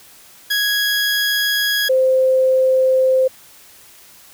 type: tone pair in turn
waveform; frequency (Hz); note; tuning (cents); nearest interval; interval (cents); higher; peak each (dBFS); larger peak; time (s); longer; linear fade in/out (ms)
20% pulse / sine; 1661.2 / 520.7; G#6 / C5; 0 / -8; octave + minor sixth; 2008; first; -11 / -11; neither; 0.5-1.89 / 1.89-3.28; neither; 10
effects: white hiss -45 dBFS RMS until 4.33 s